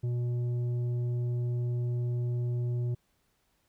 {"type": "tone with tanh clipping", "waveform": "sine", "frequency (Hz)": 121.3, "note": "B2", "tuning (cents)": -31, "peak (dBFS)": -29, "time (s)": [0.03, 2.95], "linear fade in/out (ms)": 10, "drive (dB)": 7, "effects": ["pink hiss -73 dBFS RMS until 3.68 s"]}